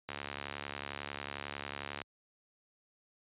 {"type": "click train", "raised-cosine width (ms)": 0.3, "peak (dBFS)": -22, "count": 138, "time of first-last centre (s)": [0.09, 2.017], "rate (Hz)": 71.1, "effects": ["high-pass 60 Hz 12 dB/octave", "resampled to 8000 Hz"]}